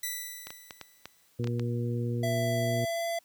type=tone with exponential decay; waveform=5% pulse; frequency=1976 Hz; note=B6; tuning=in tune; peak=-20 dBFS; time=0.03-1.28 s; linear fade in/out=5 ms; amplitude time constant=270 ms
type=clicks; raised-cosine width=0.2 ms; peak=-22 dBFS; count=8; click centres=0.47 / 0.505 / 0.708 / 0.813 / 1.056 / 1.443 / 1.473 / 1.596 s
type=harmonic tone; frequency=119.3 Hz; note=A#2; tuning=41 cents sharp; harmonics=1 / 2 / 3 / 4; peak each=-29 / -35 / -38 / -39 dBFS; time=1.39-2.85 s; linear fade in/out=5 ms
type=tone with pitch glide; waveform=square; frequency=665 to 674.7 Hz; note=E5 to E5; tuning=+15 to +40 cents; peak=-30 dBFS; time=2.23-3.19 s; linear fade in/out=5 ms; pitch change=+25 cents; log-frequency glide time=2.66-3.05 s
effects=white hiss -65 dBFS RMS until 3.24 s + high-pass 60 Hz 12 dB/octave